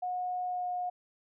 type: tone with pitch glide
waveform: sine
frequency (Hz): 726 to 720.2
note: F#5 to F#5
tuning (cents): -33 to -47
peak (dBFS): -31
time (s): 0.02-0.9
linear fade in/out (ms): 10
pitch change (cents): -14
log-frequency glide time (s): 0.46-0.66
effects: none